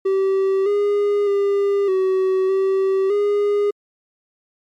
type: tone with pitch steps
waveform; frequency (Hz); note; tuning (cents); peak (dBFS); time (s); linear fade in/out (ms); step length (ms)
triangle; 386.2 / 409.2 / 400.6 / 377.7 / 384.9 / 410.2; G4 / G#4 / G4 / F#4 / G4 / G#4; -26 / -26 / +38 / +36 / -32 / -21; -13; 0.05-3.71; 10; 610
effects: MP3 64 kbps